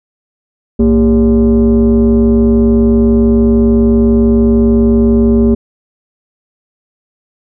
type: tone with frequency modulation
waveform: sine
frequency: 230 Hz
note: A#3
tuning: 23 cents flat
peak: -4 dBFS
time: 0.79-5.55 s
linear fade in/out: 10 ms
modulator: 169 Hz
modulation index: 0.96
effects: tanh soft clip ceiling -2 dBFS